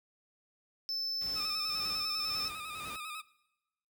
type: tone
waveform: triangle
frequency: 5274 Hz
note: E8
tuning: in tune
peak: -32 dBFS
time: 0.89-2.48 s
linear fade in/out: 0 ms
type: noise with tremolo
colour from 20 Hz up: pink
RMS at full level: -47 dBFS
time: 1.21-2.96 s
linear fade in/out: 0 ms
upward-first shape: sine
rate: 1.9 Hz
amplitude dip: 75%
type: tone with vibrato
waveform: 20% pulse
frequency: 1244.5 Hz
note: D#6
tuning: in tune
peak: -35 dBFS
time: 1.35-3.22 s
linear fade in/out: 20 ms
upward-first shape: square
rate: 10 Hz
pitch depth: 48 cents each way
effects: noise-tail reverb RT60 1.0 s tail -21 dB re dry + high-pass 60 Hz 12 dB/octave